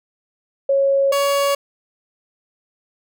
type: tone pair in turn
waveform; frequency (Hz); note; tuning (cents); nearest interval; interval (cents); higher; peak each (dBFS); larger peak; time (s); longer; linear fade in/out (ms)
sine / 30% pulse; 550 / 561.9; C#5 / C#5; -14 / +23; unison; 37; second; -13; neither; 0.69-1.12 / 1.12-1.55; neither; 5
effects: none